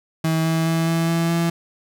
35% pulse tone with pitch steps, 161.1 / 162.5 / 163.92 / 165.34 / 166.78 / 168.23 Hz, E3 / E3 / E3 / E3 / E3 / E3, -39 / -24 / -9 / +6 / +21 / +36 cents, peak -16 dBFS, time 0.24-1.5 s, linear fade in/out 5 ms, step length 210 ms, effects none

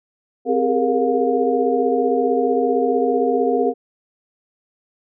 sine tone cluster, 260.3 / 400.7 / 416.2 / 467.1 / 711 Hz, C4 / G4 / G#4 / A#4 / F5, -9 / +38 / +4 / +3 / +31 cents, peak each -22 / -24 / -22 / -19 / -23 dBFS, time 0.45-3.74 s, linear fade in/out 50 ms, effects none

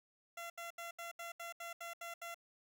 15% pulse tone bursts, 682 Hz, F5, 41 cents flat, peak -38 dBFS, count 10, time 0.37-2.345 s, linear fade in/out 5 ms, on 130 ms, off 75 ms, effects none

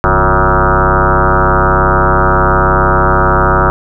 sine tone with frequency modulation, 659.3 Hz, E5, in tune, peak -6 dBFS, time 0.04-3.7 s, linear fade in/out 0 ms, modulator 98.9 Hz, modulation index 7.9, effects none

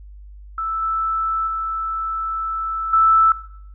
sine tone with level steps, 1318.5 Hz, E6, in tune, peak -21 / -19 / -22 / -11 dBFS, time 0.58-3.32 s, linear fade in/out 2 ms, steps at 0.82 / 1.47 / 2.93 s, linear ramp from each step 5 ms, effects noise-tail reverb RT60 0.7 s tail -18 dB re dry + added 50 Hz sine -37 dBFS peak until 3.74 s

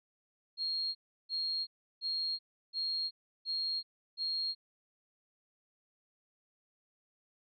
sine tone bursts, 4254 Hz, C8, 28 cents sharp, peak -32 dBFS, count 6, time 0.57-4.55 s, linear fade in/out 50 ms, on 380 ms, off 340 ms, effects none

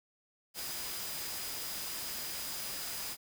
sine tone in noise, 4941 Hz, D#8, 13 cents flat, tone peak -46 dBFS, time 0.54-3.17 s, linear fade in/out 50 ms, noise white, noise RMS -40 dBFS, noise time 0.54-3.17 s, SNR -9 dB, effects none

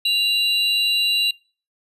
triangle tone pair together, 2794 / 3951 Hz, F7 / B7, 0 / 0 cents, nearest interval tritone, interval 600 cents, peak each -18 dBFS, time 0.05-1.31 s, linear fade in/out 5 ms, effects noise-tail reverb RT60 0.4 s tail -25 dB re dry + resampled to 32000 Hz

